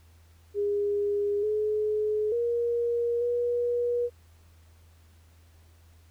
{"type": "tone with pitch steps", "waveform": "sine", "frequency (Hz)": [408.6, 425.6, 473, 481.5], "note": ["G#4", "G#4", "A#4", "B4"], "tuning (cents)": [-28, 42, 25, -44], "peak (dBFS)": -24, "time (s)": [0.54, 4.1], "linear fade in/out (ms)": 50, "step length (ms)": 890, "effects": ["added 82 Hz sine -54 dBFS peak until 6.1 s", "pink hiss -64 dBFS RMS until 6.1 s"]}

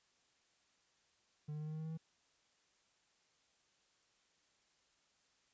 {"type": "tone with pitch steps", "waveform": "triangle", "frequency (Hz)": [150, 151.57, 153.15, 154.75, 156.37, 158, 159.66, 161.32], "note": ["D3", "D#3", "D#3", "D#3", "D#3", "D#3", "D#3", "E3"], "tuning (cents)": [37, -45, -27, -9, 9, 27, 45, -37], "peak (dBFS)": -39, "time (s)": [1.48, 1.976], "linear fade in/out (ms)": 10, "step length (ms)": 62, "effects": ["white hiss -75 dBFS RMS until 5.53 s", "resampled to 16000 Hz"]}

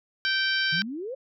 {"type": "harmonic tone", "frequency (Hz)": 777, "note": "G5", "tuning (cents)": -16, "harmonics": [2, 3, 4, 5, 6, 7], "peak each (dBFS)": [-25, -34, -30, -34, -32, -35], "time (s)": [0.25, 0.82], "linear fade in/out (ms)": 0}
{"type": "exponential sweep", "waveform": "sine", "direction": "up", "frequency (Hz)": [148.6, 556], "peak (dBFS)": -31, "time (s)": [0.72, 1.15], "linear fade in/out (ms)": 10}
{"effects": []}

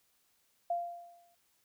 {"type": "tone with exponential decay", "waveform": "sine", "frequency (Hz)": 693, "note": "F5", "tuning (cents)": -14, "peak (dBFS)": -28, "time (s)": [0.7, 1.35], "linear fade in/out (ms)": 5, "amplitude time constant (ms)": 140, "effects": ["white hiss -73 dBFS RMS until 1.64 s"]}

